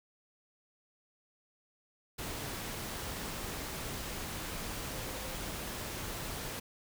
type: tone in noise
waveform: sine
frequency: 520 Hz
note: C5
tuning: 11 cents flat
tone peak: -49 dBFS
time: 4.89-5.36 s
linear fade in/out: 10 ms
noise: pink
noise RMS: -40 dBFS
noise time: 2.18-6.6 s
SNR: -12 dB
effects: none